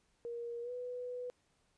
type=tone with pitch glide; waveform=sine; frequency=471.7 to 494.6 Hz; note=A#4 to B4; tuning=+20 to +3 cents; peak=-39 dBFS; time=0.25-1.3 s; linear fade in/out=0 ms; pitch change=+83 cents; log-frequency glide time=0.62-0.71 s; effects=pink hiss -75 dBFS RMS until 1.77 s + resampled to 22050 Hz